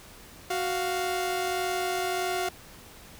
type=tone pair together; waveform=sawtooth; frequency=370.3 / 699 Hz; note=F#4 / F5; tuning=+1 / +1 cents; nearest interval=major seventh; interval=1100 cents; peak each=-26 dBFS; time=0.5-2.49 s; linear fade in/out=5 ms; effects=pink hiss -49 dBFS RMS until 3.19 s